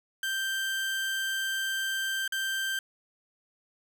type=tone with dropouts; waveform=30% pulse; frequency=1568 Hz; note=G6; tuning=in tune; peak=-26 dBFS; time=0.23-2.79 s; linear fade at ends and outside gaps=2 ms; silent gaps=2.278-2.322 s; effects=none